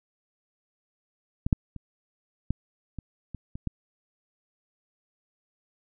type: clicks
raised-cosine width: 5 ms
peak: -14 / -7 / -26 / -13 / -23 / -24 / -24 / -16 dBFS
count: 8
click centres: 1.465 / 1.528 / 1.763 / 2.506 / 2.987 / 3.347 / 3.555 / 3.673 s
effects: none